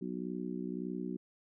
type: harmonic tone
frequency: 61.74 Hz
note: B1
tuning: in tune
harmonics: 3 / 4 / 5 / 6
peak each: -40 / -41 / -42 / -43 dBFS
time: 0.01-1.17 s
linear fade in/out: 10 ms
effects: none